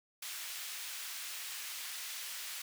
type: high-pass noise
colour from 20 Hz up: pink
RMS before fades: -43 dBFS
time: 0.22-2.62 s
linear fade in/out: 5 ms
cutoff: 2100 Hz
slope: 12 dB/octave
effects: none